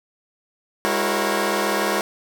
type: tone cluster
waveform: 15% pulse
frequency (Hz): 204.1 / 329.9 / 370.1 / 467.3 / 545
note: G#3 / E4 / F#4 / A#4 / C#5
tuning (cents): -30 / +1 / 0 / +4 / -29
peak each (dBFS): -20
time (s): 0.85-2.01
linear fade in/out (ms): 0
effects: none